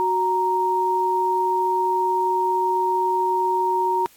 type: tone pair together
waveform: sine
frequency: 370 / 932.3 Hz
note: F#4 / A#5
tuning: 0 / 0 cents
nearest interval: octave + major third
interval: 1600 cents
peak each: -24 / -19 dBFS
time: 0-4.06 s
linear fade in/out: 0 ms
effects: white hiss -52 dBFS RMS until 4.16 s + AAC 64 kbps